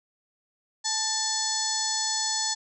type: harmonic tone with a mistuned harmonic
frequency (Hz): 869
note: A5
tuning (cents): -22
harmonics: 1 / 2 / 4 / 5 / 6 / 7 / 8 / 9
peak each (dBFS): -34 / -37 / -37 / -31 / -33 / -34 / -32 / -34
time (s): 0.84-2.55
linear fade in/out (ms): 20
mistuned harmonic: 2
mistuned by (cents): +38
effects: none